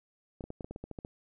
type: clicks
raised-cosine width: 2 ms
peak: -27 dBFS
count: 11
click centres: 0.408 / 0.44 / 0.504 / 0.608 / 0.645 / 0.71 / 0.761 / 0.84 / 0.913 / 0.988 / 1.049 s
effects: none